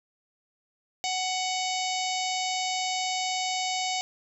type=harmonic tone with a mistuned harmonic; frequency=744 Hz; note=F#5; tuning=9 cents sharp; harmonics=1 / 3 / 4 / 5 / 6 / 7 / 8 / 9 / 10; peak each=-30 / -35 / -36 / -37 / -38 / -38 / -39 / -40 / -40 dBFS; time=1.04-4.01 s; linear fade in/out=0 ms; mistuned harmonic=6; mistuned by=+22 cents; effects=none